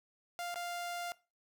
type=tone with dropouts; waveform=sawtooth; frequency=698.5 Hz; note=F5; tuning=in tune; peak=-34 dBFS; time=0.39-1.12 s; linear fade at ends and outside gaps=0 ms; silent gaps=0.543-0.558 s; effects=noise-tail reverb RT60 0.3 s tail -20 dB re dry